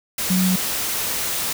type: tone in noise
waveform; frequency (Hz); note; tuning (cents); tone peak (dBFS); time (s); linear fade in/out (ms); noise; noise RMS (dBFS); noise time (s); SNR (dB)
sine; 185; F#3; 0; -16; 0.3-0.56; 5; white; -24; 0.18-1.53; +5
effects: none